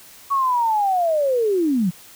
sine linear sweep, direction down, 1128 to 163.8 Hz, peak -16 dBFS, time 0.3-1.91 s, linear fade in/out 20 ms, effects white hiss -45 dBFS RMS until 2.15 s

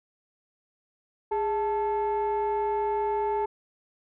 sine tone pair together, 411.8 / 877.4 Hz, G#4 / A5, -15 / -5 cents, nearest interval octave + minor second, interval 1310 cents, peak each -25 / -25 dBFS, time 1.31-3.46 s, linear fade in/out 10 ms, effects tanh soft clip ceiling -21 dBFS

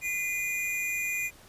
square tone pair together, 2042 / 2432 Hz, C7 / D#7, -43 / -40 cents, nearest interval minor third, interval 303 cents, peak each -37 / -30 dBFS, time 0.01-1.31 s, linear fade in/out 50 ms, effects pink hiss -54 dBFS RMS until 1.48 s + resampled to 32000 Hz

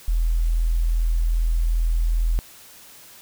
sine tone, 41.25 Hz, E1, 2 cents sharp, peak -17 dBFS, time 0.08-2.39 s, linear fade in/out 0 ms, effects white hiss -46 dBFS RMS until 3.21 s

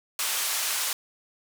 white band-pass noise, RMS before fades -28 dBFS, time 0.19-0.93 s, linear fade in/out 2 ms, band 800 to 12000 Hz, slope 12 dB/octave, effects none

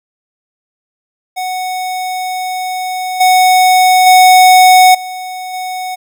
square tone with level steps, 740 Hz, F#5, in tune, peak -17 / -6 / -3 / -22 / -19 dBFS, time 1.36-5.96 s, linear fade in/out 20 ms, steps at 3.2 / 4.06 / 4.94 / 5.53 s, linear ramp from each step 10 ms, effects none

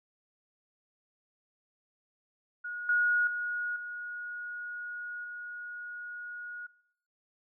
sine tone with level steps, 1447 Hz, F#6, 39 cents flat, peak -35 / -23 / -30 / -36 / -38 dBFS, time 2.64-6.67 s, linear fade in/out 10 ms, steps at 2.89 / 3.27 / 3.76 / 5.24 s, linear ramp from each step 2 ms, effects noise-tail reverb RT60 0.8 s tail -23 dB re dry

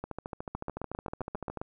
two click trains, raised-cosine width 1 ms, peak -21 / -22 dBFS, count 9 / 22, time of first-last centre 0.55-1.615 / 0.04-1.573 s, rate 7.51 / 13.7 Hz, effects none

